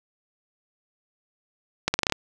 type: accelerating click train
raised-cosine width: 0.2 ms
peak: -4 dBFS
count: 7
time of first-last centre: 1.88-2.123 s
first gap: 60 ms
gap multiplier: 0.84
effects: none